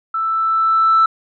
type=tone with level ramp; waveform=sine; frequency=1323 Hz; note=E6; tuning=6 cents sharp; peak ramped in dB=-17 to -7 dBFS; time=0.14-1.06 s; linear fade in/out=5 ms; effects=tanh soft clip ceiling -6 dBFS